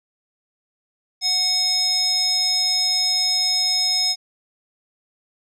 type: tone with band-pass filter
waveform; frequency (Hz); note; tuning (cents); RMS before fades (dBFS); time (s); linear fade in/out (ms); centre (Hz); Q
square; 736; F#5; -9; -20; 1.21-4.16; 50; 5400; 8.3
effects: none